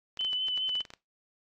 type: clicks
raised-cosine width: 0.2 ms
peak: -27 dBFS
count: 12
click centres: 0.173 / 0.21 / 0.248 / 0.331 / 0.484 / 0.576 / 0.693 / 0.754 / 0.806 / 0.852 / 0.904 / 0.937 s
type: tone with vibrato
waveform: sine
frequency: 3023 Hz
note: F#7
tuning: 36 cents sharp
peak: -28 dBFS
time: 0.19-0.82 s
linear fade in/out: 5 ms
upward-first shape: sine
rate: 4.9 Hz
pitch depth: 22 cents each way
effects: noise-tail reverb RT60 0.2 s tail -20 dB re dry + AAC 48 kbps